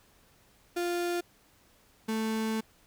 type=tone pair in turn; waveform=35% pulse; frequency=349.2 / 220.7 Hz; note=F4 / A3; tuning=0 / +5 cents; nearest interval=minor sixth; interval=795 cents; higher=first; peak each=-27 dBFS; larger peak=neither; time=0.76-1.21 / 2.08-2.61 s; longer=second; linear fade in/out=10 ms; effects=pink hiss -63 dBFS RMS until 2.86 s